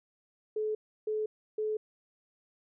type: tone bursts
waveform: sine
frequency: 430 Hz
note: A4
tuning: 40 cents flat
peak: -29 dBFS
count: 3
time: 0.56-1.77 s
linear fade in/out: 5 ms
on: 190 ms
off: 320 ms
effects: none